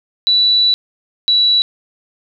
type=tone pair in turn; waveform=sine; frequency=3951 / 3931 Hz; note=B7 / B7; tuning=0 / -9 cents; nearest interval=unison; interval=9 cents; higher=first; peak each=-9 dBFS; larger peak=neither; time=0.27-0.74 / 1.28-1.62 s; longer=first; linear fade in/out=0 ms; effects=none